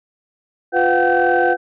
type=tone cluster; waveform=sine; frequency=351.5 / 499.9 / 719 / 761 / 1540 Hz; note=F4 / B4 / F#5 / F#5 / G6; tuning=+11 / +21 / -50 / +48 / -31 cents; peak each=-18 dBFS; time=0.72-1.57 s; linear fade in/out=50 ms; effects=tanh soft clip ceiling -5 dBFS